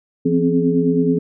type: tone cluster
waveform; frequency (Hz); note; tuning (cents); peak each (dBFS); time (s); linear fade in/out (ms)
sine; 170.1 / 256.1 / 265.5 / 422.8; F3 / C4 / C4 / G#4; -45 / -37 / +25 / +31; -19; 0.25-1.19; 10
effects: none